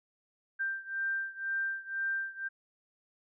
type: beating tone pair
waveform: sine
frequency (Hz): 1574 / 1576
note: G6 / G6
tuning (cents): +7 / +9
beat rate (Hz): 2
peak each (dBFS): -34 / -36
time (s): 0.59-2.49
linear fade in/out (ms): 20
effects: none